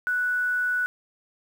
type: tone with quantisation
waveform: sine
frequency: 1480 Hz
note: F#6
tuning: in tune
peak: -22 dBFS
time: 0.07-0.86 s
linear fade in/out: 0 ms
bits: 8
effects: none